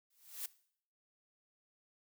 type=noise with exponential growth; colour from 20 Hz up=blue; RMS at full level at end=-38 dBFS; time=0.1-0.46 s; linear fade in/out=5 ms; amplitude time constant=77 ms; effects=noise-tail reverb RT60 0.6 s tail -19 dB re dry